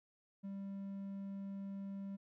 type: tone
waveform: triangle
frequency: 196.7 Hz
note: G3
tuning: 6 cents sharp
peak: -40 dBFS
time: 0.43-2.17 s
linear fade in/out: 20 ms
effects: none